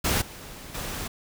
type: noise with level steps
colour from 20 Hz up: pink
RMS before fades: -24 / -42 / -33 dBFS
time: 0.04-1.08 s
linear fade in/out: 10 ms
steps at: 0.21 / 0.74 s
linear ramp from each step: 10 ms
effects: none